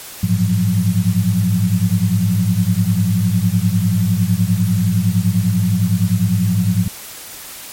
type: tone cluster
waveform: sine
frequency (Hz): 101.4 / 110.7 / 173.9 / 184.4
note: G#2 / A2 / F3 / F#3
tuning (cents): -41 / +11 / -7 / -6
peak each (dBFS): -18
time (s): 0.23-6.88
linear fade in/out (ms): 5
effects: white hiss -33 dBFS RMS until 7.72 s + MP3 64 kbps